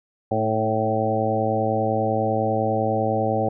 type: harmonic tone with a mistuned harmonic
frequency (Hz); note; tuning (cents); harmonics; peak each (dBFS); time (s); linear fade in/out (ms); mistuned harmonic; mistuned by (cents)
110; A2; 0; 1 / 2 / 3 / 4 / 5 / 6 / 7; -27 / -28 / -30 / -28 / -25 / -29 / -25; 0.31-3.49; 5; 3; -23
effects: none